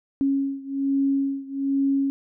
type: beating tone pair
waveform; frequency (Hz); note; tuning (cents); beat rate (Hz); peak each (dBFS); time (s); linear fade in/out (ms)
sine; 274.4 / 275.6; C#4 / C#4; -17 / -10; 1.2; -23 / -25; 0.21-2.1; 0
effects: none